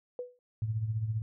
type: tone with exponential decay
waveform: sine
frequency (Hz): 493.9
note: B4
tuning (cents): 0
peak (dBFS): -31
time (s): 0.19-0.39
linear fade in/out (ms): 1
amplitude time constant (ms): 43
type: tone with tremolo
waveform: sine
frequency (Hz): 110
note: A2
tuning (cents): 0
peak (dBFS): -26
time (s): 0.62-1.22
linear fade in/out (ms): 0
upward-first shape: triangle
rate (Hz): 15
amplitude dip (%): 70
effects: none